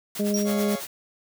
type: noise with tremolo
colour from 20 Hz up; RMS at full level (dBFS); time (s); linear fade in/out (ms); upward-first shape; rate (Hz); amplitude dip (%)
white; -34; 0.15-0.87; 2; sine; 9.2; 75
type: harmonic tone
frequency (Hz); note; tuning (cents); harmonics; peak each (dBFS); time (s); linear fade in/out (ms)
205.8; G#3; -16; 1 / 2 / 3; -23 / -28 / -31; 0.19-0.76; 10
type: tone with exponential decay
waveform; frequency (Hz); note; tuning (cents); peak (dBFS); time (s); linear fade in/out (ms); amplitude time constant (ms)
square; 5650; F8; +19; -25; 0.34-0.62; 2; 59
type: chord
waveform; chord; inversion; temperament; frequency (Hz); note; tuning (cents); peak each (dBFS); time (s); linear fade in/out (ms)
sawtooth; Db major; second; just; 415.8 / 554.4 / 693; Ab4 / Db5 / F5; +2 / 0 / -14; -34 / -28 / -33; 0.44-0.82; 50
effects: none